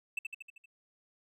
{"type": "tone with echo", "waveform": "triangle", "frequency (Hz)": 2644, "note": "E7", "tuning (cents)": 5, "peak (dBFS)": -29, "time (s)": [0.17, 0.19], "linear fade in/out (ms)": 5, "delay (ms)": 78, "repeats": 6, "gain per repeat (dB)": -4, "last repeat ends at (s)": 0.658, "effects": []}